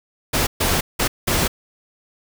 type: noise bursts at uneven times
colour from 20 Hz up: pink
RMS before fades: -19 dBFS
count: 4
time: 0.33-0.47 / 0.6-0.81 / 0.99-1.08 / 1.27-1.48 s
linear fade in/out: 10 ms
effects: none